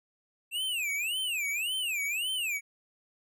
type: tone with vibrato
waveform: square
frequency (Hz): 2637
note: E7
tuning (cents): 0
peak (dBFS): -30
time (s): 0.51-2.61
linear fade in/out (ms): 50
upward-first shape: sine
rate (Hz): 1.8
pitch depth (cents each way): 280
effects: none